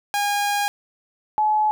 sawtooth / sine tone pair in turn, 816 / 854.3 Hz, G#5 / G#5, -31 / +49 cents, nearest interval minor second, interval 80 cents, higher second, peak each -16 dBFS, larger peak neither, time 0.14-0.68 / 1.38-1.71 s, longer first, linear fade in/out 0 ms, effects none

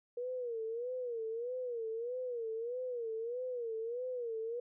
sine tone with vibrato, 475.3 Hz, A#4, 34 cents sharp, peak -36 dBFS, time 0.17-4.6 s, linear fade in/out 5 ms, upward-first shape sine, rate 1.6 Hz, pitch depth 120 cents each way, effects none

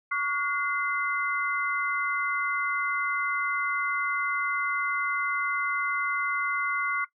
sine tone cluster, 1128 / 1437 / 2060 Hz, C#6 / F6 / C7, +30 / +49 / -28 cents, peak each -29 dBFS, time 0.11-7.05 s, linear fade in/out 10 ms, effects noise-tail reverb RT60 0.1 s tail -18 dB re dry

